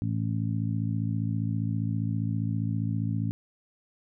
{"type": "harmonic tone", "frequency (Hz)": 55, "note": "A1", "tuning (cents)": 0, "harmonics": [2, 3, 4, 5], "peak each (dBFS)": [-28, -32, -34, -36], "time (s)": [0.02, 3.31], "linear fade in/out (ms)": 0, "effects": []}